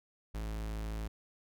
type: tone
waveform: 45% pulse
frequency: 53.8 Hz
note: A1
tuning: 38 cents flat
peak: -36 dBFS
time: 0.34-1.08 s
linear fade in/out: 10 ms
effects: none